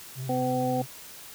triangle tone with vibrato, 130.81 Hz, C3, in tune, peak -30 dBFS, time 0.15-0.87 s, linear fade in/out 50 ms, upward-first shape sine, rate 13 Hz, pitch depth 45 cents each way
harmonic tone, 253.8 Hz, B3, 47 cents sharp, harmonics 1 / 2 / 3, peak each -29 / -29 / -29 dBFS, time 0.29-0.82 s, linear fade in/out 5 ms
effects white hiss -45 dBFS RMS until 1.34 s

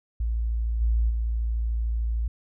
sine tone with level steps, 56.7 Hz, A#1, 47 cents flat, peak -23 / -19 / -23 dBFS, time 0.2-2.28 s, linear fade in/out 5 ms, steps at 0.8 / 1.09 s, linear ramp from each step 20 ms, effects none

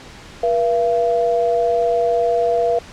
sine tone pair together, 480.8 / 679.5 Hz, B4 / F5, -46 / -48 cents, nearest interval tritone, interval 598 cents, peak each -17 / -17 dBFS, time 0.43-2.79 s, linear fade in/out 5 ms, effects pink hiss -39 dBFS RMS until 2.92 s + low-pass 6000 Hz 12 dB/octave

